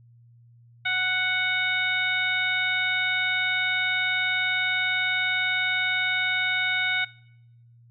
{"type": "harmonic tone", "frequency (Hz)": 740, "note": "F#5", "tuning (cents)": 0, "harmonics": [1, 2, 3, 4, 5], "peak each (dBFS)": [-36, -27, -26, -36, -31], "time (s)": [0.85, 7.05], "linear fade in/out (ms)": 10, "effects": ["noise-tail reverb RT60 0.9 s tail -24 dB re dry", "added 118 Hz sine -51 dBFS peak until 7.9 s"]}